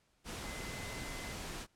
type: tone in noise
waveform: sine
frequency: 2048 Hz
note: C7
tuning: 38 cents flat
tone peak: -49 dBFS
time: 0.42-1.36 s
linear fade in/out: 50 ms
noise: pink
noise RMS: -43 dBFS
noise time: 0.24-1.67 s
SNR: -9 dB
effects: pink hiss -74 dBFS RMS until 1.75 s + low-pass 10000 Hz 12 dB/octave